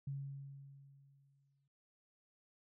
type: tone with exponential decay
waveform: sine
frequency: 138.59 Hz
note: C#3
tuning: in tune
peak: -38 dBFS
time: 0.07-1.68 s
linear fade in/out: 5 ms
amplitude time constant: 350 ms
effects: none